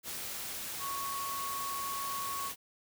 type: tone in noise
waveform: sine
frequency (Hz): 1108.7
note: C#6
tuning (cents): 0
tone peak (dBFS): -36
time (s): 0.79-2.52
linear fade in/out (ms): 50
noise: white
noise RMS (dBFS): -40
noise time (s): 0.03-2.56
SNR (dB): +1
effects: none

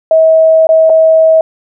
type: tone with dropouts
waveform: sine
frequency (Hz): 642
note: E5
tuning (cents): -46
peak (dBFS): -3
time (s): 0.11-1.41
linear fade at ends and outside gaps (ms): 2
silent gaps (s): 0.67-0.69 / 0.896-0.9
effects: none

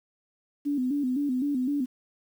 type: tone with vibrato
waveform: sine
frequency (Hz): 270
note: C#4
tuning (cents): -45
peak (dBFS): -24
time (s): 0.65-1.86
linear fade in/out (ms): 20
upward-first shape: square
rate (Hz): 3.9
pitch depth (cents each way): 110
effects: 9-bit

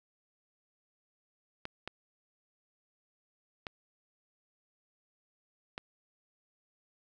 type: clicks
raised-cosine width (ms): 0.3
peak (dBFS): -22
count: 4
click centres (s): 1.654 / 1.876 / 3.668 / 5.779
effects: none

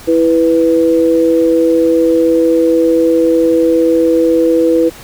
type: tone pair together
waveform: sine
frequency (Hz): 329.6 / 493.9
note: E4 / B4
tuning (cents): 0 / 0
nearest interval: perfect fifth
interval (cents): 700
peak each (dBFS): -10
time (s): 0.07-4.9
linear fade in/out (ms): 20
effects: pink hiss -34 dBFS RMS until 5.03 s

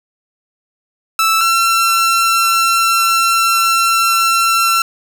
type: tone pair in turn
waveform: sawtooth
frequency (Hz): 1318.5 / 1350.9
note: E6 / E6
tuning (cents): 0 / +42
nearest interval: unison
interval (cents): 42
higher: second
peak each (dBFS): -7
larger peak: neither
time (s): 1.19-1.41 / 1.41-4.82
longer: second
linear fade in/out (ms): 2
effects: none

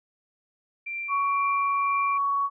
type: tone with tremolo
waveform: sine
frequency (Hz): 2361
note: D7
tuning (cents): +9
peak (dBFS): -29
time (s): 0.86-2.18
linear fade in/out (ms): 10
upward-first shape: triangle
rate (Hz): 2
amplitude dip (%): 45
type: tone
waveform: sine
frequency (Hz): 1119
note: C#6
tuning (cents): +16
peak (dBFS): -22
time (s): 1.08-2.5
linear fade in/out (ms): 50
effects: none

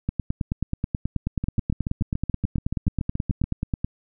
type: two click trains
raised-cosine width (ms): 5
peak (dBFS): -11 / -13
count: 36 / 15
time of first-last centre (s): 0.09-3.845 / 1.44-3.44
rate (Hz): 9.32 / 7
effects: none

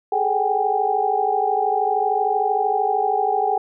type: tone cluster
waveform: sine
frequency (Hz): 411.8 / 432.3 / 762 / 815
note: G#4 / A4 / G5 / G#5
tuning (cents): -15 / -31 / -49 / -33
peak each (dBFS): -26 / -26 / -20 / -22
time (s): 0.12-3.58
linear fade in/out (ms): 5
effects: none

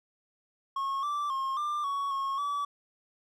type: tone with pitch steps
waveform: triangle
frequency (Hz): 1090 / 1169 / 1073 / 1190 / 1118 / 1090 / 1148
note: C#6 / D6 / C6 / D6 / C#6 / C#6 / D6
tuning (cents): -29 / -8 / +43 / +22 / +14 / -29 / -40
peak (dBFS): -27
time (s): 0.76-2.65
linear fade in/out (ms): 5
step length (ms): 270
effects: none

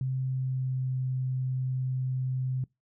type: tone with pitch glide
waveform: sine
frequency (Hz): 130.81 to 129.31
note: C3 to C3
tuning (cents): 0 to -20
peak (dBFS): -27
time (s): 0.01-2.64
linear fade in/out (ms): 2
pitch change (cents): -20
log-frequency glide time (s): 0.2-0.97
effects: noise-tail reverb RT60 0.2 s tail -24 dB re dry

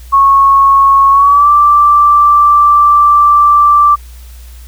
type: tone with pitch glide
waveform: sine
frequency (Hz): 1100 to 1172.2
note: C#6 to D6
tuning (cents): -14 to -4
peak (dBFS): -3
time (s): 0.12-3.96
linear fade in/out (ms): 20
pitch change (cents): +110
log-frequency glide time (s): 1.11-1.49
effects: added 60 Hz sine -29 dBFS peak until 4.67 s + white hiss -42 dBFS RMS until 4.67 s

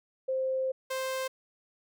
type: tone pair in turn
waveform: sine / sawtooth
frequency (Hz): 524 / 524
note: C5 / C5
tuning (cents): +2 / +2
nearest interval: unison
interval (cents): 0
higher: neither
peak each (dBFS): -27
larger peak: neither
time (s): 0.28-0.72 / 0.9-1.28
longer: first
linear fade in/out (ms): 10
effects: none

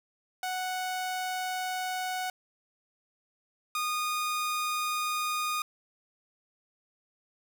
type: tone pair in turn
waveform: sawtooth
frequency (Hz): 740 / 1229.2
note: F#5 / D#6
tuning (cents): 0 / -21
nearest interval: major sixth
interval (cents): 879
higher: second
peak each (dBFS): -27 / -25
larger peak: second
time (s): 0.43-2.3 / 3.75-5.62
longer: neither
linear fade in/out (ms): 2
effects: none

